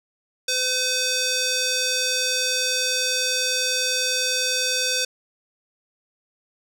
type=tone with band-pass filter; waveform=square; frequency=510 Hz; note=C5; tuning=44 cents flat; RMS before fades=-23 dBFS; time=0.48-5.05 s; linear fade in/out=5 ms; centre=5300 Hz; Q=1.5; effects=none